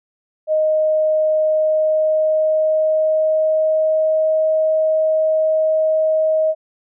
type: tone with pitch glide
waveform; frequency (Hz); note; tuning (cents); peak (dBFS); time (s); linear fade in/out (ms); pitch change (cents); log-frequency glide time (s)
sine; 622 to 629.6; D#5 to D#5; -1 to +20; -13; 0.47-6.55; 50; +21; 1.43-4.37
effects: none